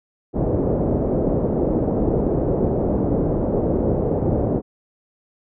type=low-pass noise; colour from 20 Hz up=white; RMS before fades=-20 dBFS; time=0.33-4.62 s; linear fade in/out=50 ms; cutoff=520 Hz; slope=24 dB/octave; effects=none